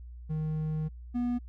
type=tone pair in turn; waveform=triangle; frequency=155.56 / 243.3 Hz; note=D#3 / B3; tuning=0 / -26 cents; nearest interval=minor sixth; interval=774 cents; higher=second; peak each=-27 / -25 dBFS; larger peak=second; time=0.29-0.89 / 1.14-1.39 s; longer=first; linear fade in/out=20 ms; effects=added 60 Hz sine -42 dBFS peak until 1.48 s